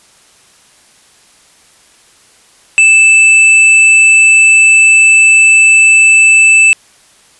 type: tone with hard clipping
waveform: sine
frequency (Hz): 2637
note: E7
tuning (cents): 0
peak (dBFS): -4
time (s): 2.78-6.73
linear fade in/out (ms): 0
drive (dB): 12
effects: white hiss -45 dBFS RMS until 7.39 s + resampled to 24000 Hz